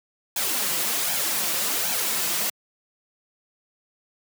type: noise with flanger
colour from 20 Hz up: white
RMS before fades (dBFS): -25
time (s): 0.36-2.5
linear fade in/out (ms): 5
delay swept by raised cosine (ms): 1.2 to 6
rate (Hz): 1.3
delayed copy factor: +0.65
effects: high-pass 150 Hz 12 dB/octave